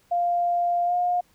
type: tone with pitch glide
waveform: sine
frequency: 698.5 to 711.9 Hz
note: F5 to F5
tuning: 0 to +33 cents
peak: -20 dBFS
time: 0.11-1.21 s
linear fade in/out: 10 ms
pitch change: +33 cents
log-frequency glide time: 0.85-0.94 s
effects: pink hiss -62 dBFS RMS until 1.34 s